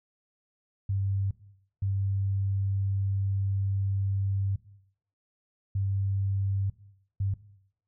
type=tone bursts at uneven times; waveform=sine; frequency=98 Hz; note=G2; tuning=in tune; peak=-25 dBFS; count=4; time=0.89-1.31 / 1.82-4.56 / 5.75-6.7 / 7.2-7.34 s; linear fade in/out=5 ms; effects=noise-tail reverb RT60 0.7 s tail -17 dB re dry